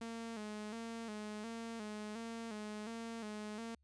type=tone with vibrato; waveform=sawtooth; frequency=220.1 Hz; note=A3; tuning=1 cent sharp; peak=-39 dBFS; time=0.01-3.75 s; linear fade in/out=5 ms; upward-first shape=square; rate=1.4 Hz; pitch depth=70 cents each way; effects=added 70 Hz sine -70 dBFS peak until 3.83 s + resampled to 22050 Hz